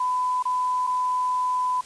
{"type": "tone with dropouts", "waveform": "sine", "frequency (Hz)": 1003, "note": "B5", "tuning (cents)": 26, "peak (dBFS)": -21, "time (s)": [0, 1.81], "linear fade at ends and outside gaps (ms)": 5, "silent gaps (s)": [[0.426, 0.453], [0.868, 0.872]], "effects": ["white hiss -46 dBFS RMS until 1.85 s", "resampled to 22050 Hz"]}